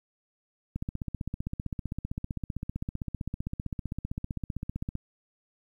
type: click train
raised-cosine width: 5 ms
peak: -20 dBFS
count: 66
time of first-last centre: 0.76-4.954 s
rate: 15.5 Hz
effects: 10-bit